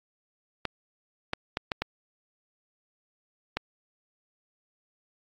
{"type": "clicks", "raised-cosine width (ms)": 0.3, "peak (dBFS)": -12, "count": 6, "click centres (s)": [0.653, 1.334, 1.571, 1.718, 1.82, 3.57], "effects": ["AAC 64 kbps"]}